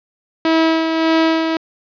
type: tone with tremolo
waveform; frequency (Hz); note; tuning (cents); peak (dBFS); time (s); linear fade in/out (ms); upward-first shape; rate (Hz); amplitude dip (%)
sawtooth; 323.6; E4; -32; -7; 0.45-1.57; 2; sine; 1.7; 45
effects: resampled to 11025 Hz + 8-bit